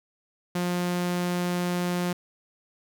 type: tone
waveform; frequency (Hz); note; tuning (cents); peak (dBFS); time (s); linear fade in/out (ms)
sawtooth; 177.2; F3; +25; -21; 0.55-2.13; 5
effects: none